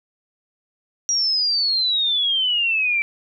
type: exponential sweep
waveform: sine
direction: down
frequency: 5750 to 2317 Hz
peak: -17 dBFS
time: 1.09-3.02 s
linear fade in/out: 0 ms
effects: none